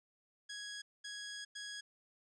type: tone bursts at uneven times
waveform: 15% pulse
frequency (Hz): 1661.2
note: G#6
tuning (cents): 0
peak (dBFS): -37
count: 3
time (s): 0.49-0.82 / 1.04-1.45 / 1.55-1.81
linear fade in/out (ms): 10
effects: resampled to 22050 Hz